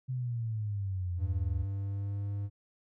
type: exponential sweep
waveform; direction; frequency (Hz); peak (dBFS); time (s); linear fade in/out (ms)
sine; down; 130.5 to 72.7; -31; 0.08-1.65; 20
type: tone with pitch glide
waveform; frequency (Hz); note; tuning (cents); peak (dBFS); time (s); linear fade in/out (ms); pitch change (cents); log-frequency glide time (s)
triangle; 98.4 to 100.82; G2 to G2; +7 to +49; -30; 1.17-2.5; 50; +42; 1.7-2.29
effects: none